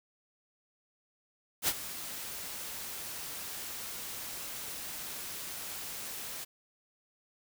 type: noise with ADSR envelope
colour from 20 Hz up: white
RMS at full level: -27 dBFS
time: 1.62-6.45 s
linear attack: 62 ms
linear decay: 44 ms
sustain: -14 dB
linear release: 17 ms
effects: none